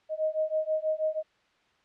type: beating tone pair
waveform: sine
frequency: 622.3 / 628.5 Hz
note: D#5 / D#5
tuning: 0 / +17 cents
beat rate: 6.2 Hz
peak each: -29 / -29 dBFS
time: 0.09-1.23 s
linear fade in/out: 50 ms
effects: white hiss -66 dBFS RMS until 1.84 s + low-pass 3000 Hz 12 dB/octave